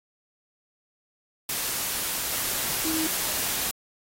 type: tone in noise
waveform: sine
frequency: 318.5 Hz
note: D#4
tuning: 41 cents sharp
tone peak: -27 dBFS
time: 2.85-3.07 s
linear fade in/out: 2 ms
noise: white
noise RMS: -28 dBFS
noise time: 1.49-3.71 s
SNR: -2 dB
effects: AAC 48 kbps